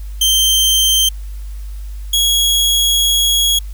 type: tone pair in turn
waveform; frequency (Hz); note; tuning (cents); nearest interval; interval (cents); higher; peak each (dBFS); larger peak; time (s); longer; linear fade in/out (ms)
sawtooth; 3136 / 3322; G7 / G#7; 0 / 0; minor second; 100; second; -7 / -8; first; 0.21-1.09 / 2.13-3.59; second; 5
effects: added 50 Hz sine -24 dBFS peak until 3.73 s + white hiss -47 dBFS RMS until 3.73 s